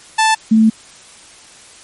sawtooth / sine tone pair in turn, 880 / 220.6 Hz, A5 / A3, 0 / +5 cents, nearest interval 2 octaves, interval 2395 cents, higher first, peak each -6 dBFS, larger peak neither, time 0.18-0.35 / 0.51-0.7 s, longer second, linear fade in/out 10 ms, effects white hiss -41 dBFS RMS until 1.83 s + MP3 48 kbps

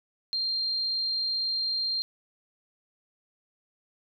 sine tone, 4186 Hz, C8, in tune, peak -26 dBFS, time 0.33-2.02 s, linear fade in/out 0 ms, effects none

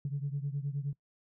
sine beating tone pair, 138.59 / 148.19 Hz, C#3 / D3, 0 / +16 cents, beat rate 9.6 Hz, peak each -33 / -36 dBFS, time 0.05-0.93 s, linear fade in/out 2 ms, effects noise-tail reverb RT60 0.1 s tail -22 dB re dry + tanh soft clip ceiling -26 dBFS

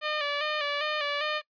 10% pulse tone with vibrato, 592 Hz, D5, 14 cents sharp, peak -19 dBFS, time 0.01-1.42 s, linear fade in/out 50 ms, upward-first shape square, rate 2.5 Hz, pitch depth 44 cents each way, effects noise-tail reverb RT60 0.1 s tail -22 dB re dry + resampled to 11025 Hz

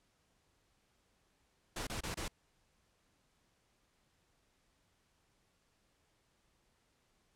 pink noise bursts, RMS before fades -40 dBFS, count 4, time 1.76-2.281 s, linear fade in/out 5 ms, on 110 ms, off 27 ms, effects pink hiss -75 dBFS RMS until 7.35 s + low-pass 10000 Hz 12 dB/octave

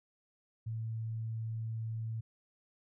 sine tone, 112.2 Hz, A2, 34 cents sharp, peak -35 dBFS, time 0.66-2.21 s, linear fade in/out 10 ms, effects none

